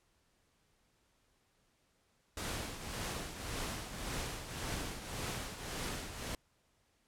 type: noise with tremolo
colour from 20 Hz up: pink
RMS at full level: -38 dBFS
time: 2.37-6.35 s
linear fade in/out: 2 ms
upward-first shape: triangle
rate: 1.8 Hz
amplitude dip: 65%
effects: pink hiss -74 dBFS RMS until 7.07 s + low-pass 11000 Hz 12 dB/octave